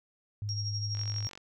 sine tone with pitch glide, 103.9 to 105.23 Hz, G#2 to G#2, +1 to +23 cents, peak -32 dBFS, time 0.42-1.27 s, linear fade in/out 0 ms, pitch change +22 cents, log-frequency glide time 0.72-1.08 s
sine tone with tremolo, 5588 Hz, F8, in tune, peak -33 dBFS, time 0.49-1.29 s, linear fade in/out 0 ms, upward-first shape sine, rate 12 Hz, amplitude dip 65%
click train, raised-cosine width 0.2 ms, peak -29 dBFS, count 21, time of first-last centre 0.95-1.376 s, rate 47 Hz
effects none

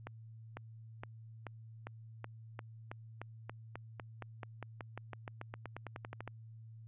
accelerating click train, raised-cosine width 0.5 ms, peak -28 dBFS, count 29, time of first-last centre 0.07-6.277 s, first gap 500 ms, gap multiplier 0.93, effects added 112 Hz sine -50 dBFS peak until 6.87 s + resampled to 8000 Hz

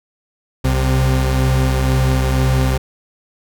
40% pulse tone pair together, 64.39 / 130.81 Hz, C2 / C3, -27 / 0 cents, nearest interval octave, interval 1227 cents, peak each -15 dBFS, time 0.64-2.78 s, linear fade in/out 10 ms, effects none

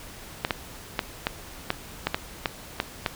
clicks, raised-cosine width 0.3 ms, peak -7 dBFS, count 10, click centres 0.449 / 0.508 / 0.992 / 1.269 / 1.704 / 2.07 / 2.145 / 2.458 / 2.801 / 3.062 s, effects pink hiss -43 dBFS RMS until 3.15 s

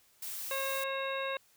blue noise, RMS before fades -40 dBFS, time 0.22-0.84 s, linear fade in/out 5 ms
harmonic tone, 540 Hz, C#5, 45 cents flat, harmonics 1 / 2 / 3 / 4 / 5 / 7, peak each -36 / -39 / -41 / -44 / -41 / -43 dBFS, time 0.51-1.37 s, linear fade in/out 2 ms
effects white hiss -66 dBFS RMS until 1.56 s

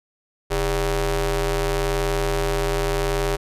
sawtooth ring-modulated tone, 181.6 Hz, F#3, 32 cents flat, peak -13 dBFS, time 0.5-3.37 s, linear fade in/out 20 ms, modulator 222 Hz, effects resampled to 32000 Hz

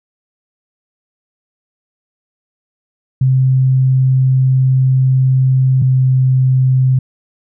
sine tone pair in turn, 130.81 / 129.98 Hz, C3 / C3, 0 / -11 cents, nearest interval unison, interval 11 cents, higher first, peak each -8 dBFS, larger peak neither, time 3.21-5.82 / 5.82-6.99 s, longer first, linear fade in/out 5 ms, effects none

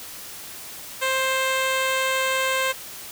10% pulse tone with low-pass filter, 526 Hz, C5, 9 cents sharp, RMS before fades -23 dBFS, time 1.01-2.73 s, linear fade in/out 20 ms, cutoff 11000 Hz, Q 0.61, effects white hiss -38 dBFS RMS until 3.11 s

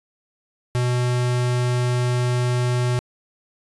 square tone, 123.47 Hz, B2, in tune, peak -19 dBFS, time 0.75-2.99 s, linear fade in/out 0 ms, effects resampled to 24000 Hz

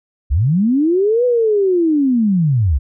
sine linear two-way sweep, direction up then down, 55 to 501 to 59.1 Hz, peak -11 dBFS, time 0.3-2.79 s, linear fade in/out 20 ms, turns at 1.25 s, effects none

